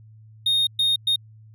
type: tone bursts at uneven times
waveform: triangle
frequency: 3700 Hz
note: A#7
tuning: 14 cents flat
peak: -16 dBFS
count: 3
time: 0.46-0.67 / 0.79-0.96 / 1.07-1.16 s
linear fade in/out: 5 ms
effects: added 109 Hz sine -45 dBFS peak until 1.54 s